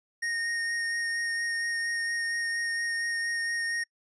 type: tone with vibrato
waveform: square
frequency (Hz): 1853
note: A#6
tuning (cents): -11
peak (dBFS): -29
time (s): 0.22-3.84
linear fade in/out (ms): 10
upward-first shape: sine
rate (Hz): 4.3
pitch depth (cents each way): 11
effects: noise-tail reverb RT60 0.1 s tail -26 dB re dry + resampled to 22050 Hz